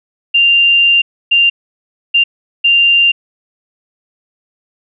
sine tone bursts at uneven times, 2787 Hz, F7, 4 cents flat, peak -6 dBFS, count 4, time 0.34-1.02 / 1.31-1.5 / 2.14-2.24 / 2.64-3.12 s, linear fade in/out 10 ms, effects none

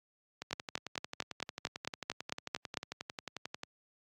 two click trains, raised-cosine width 0.2 ms, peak -22 / -15 dBFS, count 37 / 11, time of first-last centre 0.42-3.634 / 0.53-2.772 s, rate 11.2 / 4.46 Hz, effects high-pass 100 Hz 12 dB/octave + AAC 64 kbps

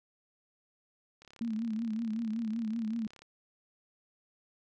click train, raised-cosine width 0.2 ms, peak -36 dBFS, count 71, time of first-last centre 1.22-3.22 s, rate 35 Hz
sine tone with vibrato, 224.2 Hz, A3, 33 cents sharp, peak -31 dBFS, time 1.41-3.07 s, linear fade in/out 2 ms, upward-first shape triangle, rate 5.3 Hz, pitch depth 93 cents each way
effects none

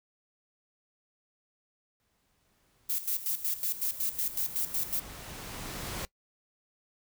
pink noise with exponential growth, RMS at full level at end -36 dBFS, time 2-6.05 s, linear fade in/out 0 ms, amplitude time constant 880 ms
violet noise with tremolo, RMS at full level -30 dBFS, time 2.89-5 s, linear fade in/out 10 ms, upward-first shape square, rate 5.4 Hz, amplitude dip 75%
effects noise-tail reverb RT60 0.1 s tail -21 dB re dry

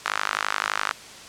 sawtooth tone with high-pass filter, 51.7 Hz, G#1, 7 cents flat, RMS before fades -27 dBFS, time 0.05-0.93 s, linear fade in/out 10 ms, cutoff 1300 Hz, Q 2.4, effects white hiss -42 dBFS RMS until 1.28 s + low-pass 7000 Hz 12 dB/octave

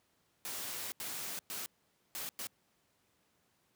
white noise bursts at uneven times, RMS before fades -41 dBFS, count 5, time 0.45-0.92 / 1-1.39 / 1.5-1.66 / 2.15-2.29 / 2.39-2.47 s, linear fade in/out 0 ms, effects pink hiss -74 dBFS RMS until 3.75 s + high-pass 100 Hz 12 dB/octave

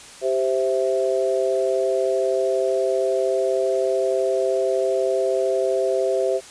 sine chord, C major, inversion second, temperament equal with one note detuned, 390.6 / 523.3 / 659.3 Hz, G4 / C5 / E5, -6 / 0 / 0 cents, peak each -22 / -22 / -24 dBFS, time 0.21-6.41 s, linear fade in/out 50 ms, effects white hiss -42 dBFS RMS until 6.5 s + resampled to 22050 Hz

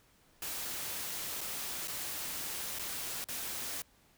white noise with dropouts, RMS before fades -39 dBFS, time 0.42-3.82 s, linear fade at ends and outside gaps 2 ms, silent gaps 1.408-1.412 / 1.875-1.88 / 2.788-2.793 / 3.242-3.286 s, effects pink hiss -66 dBFS RMS until 4.17 s

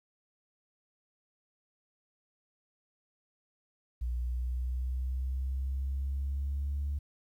sine linear sweep, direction up, 60 to 71.9 Hz, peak -29 dBFS, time 4.01-6.99 s, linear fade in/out 10 ms, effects tanh soft clip ceiling -27 dBFS + 11-bit

